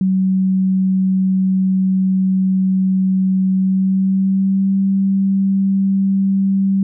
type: tone with pitch glide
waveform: sine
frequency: 188.8 to 194.33 Hz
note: F#3 to G3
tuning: +35 to -15 cents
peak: -12 dBFS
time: 0.01-6.83 s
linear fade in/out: 2 ms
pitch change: +50 cents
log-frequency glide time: 3.53-4.76 s
effects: none